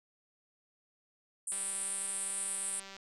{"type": "band-pass noise", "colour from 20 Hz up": "pink", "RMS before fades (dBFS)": -37, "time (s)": [1.47, 2.8], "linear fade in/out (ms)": 5, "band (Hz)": [8200, 10000], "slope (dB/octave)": 96}
{"type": "click train", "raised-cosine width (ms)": 0.2, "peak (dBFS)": -31, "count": 283, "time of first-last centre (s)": [1.52, 2.966], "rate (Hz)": 195}
{"effects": []}